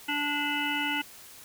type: harmonic tone with a mistuned harmonic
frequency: 291.6 Hz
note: D4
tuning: 12 cents flat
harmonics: 1 / 3 / 5 / 7 / 9 / 10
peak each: -34 / -34 / -34 / -34 / -34 / -34 dBFS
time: 0.08-1.02 s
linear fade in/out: 10 ms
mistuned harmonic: 10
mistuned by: +18 cents
effects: white hiss -49 dBFS RMS until 1.44 s